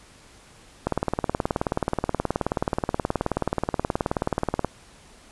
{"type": "click train", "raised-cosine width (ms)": 1, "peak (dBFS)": -8, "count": 72, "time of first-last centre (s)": [0.87, 4.647], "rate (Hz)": 18.8, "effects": ["pink hiss -51 dBFS RMS until 5.31 s", "resampled to 24000 Hz"]}